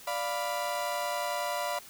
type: chord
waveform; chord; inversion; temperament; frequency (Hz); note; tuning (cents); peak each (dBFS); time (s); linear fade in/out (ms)
35% pulse; B diminished; first; equal; 587.3 / 698.5 / 987.8; D5 / F5 / B5; 0 / 0 / 0; -33; 0.07-1.79; 5
effects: white hiss -50 dBFS RMS until 1.89 s